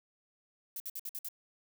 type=noise bursts; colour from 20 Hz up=violet; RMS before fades=-40 dBFS; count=6; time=0.76-1.286 s; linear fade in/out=2 ms; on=41 ms; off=56 ms; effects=none